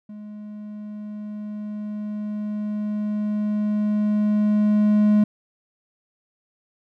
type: tone with level ramp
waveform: triangle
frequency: 210 Hz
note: G#3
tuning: 19 cents sharp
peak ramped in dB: -33 to -11 dBFS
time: 0.09-5.24 s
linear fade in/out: 5 ms
effects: none